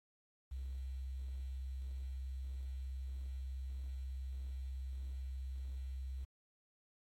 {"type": "tone with quantisation", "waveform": "sine", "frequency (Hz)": 65.4, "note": "C2", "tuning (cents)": 0, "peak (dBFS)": -40, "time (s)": [0.51, 6.25], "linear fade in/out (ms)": 10, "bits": 11, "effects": ["AAC 48 kbps"]}